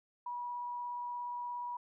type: tone with vibrato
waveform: sine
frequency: 970 Hz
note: B5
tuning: 31 cents flat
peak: -37 dBFS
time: 0.26-1.77 s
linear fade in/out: 5 ms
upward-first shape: sine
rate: 17 Hz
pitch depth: 8 cents each way
effects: none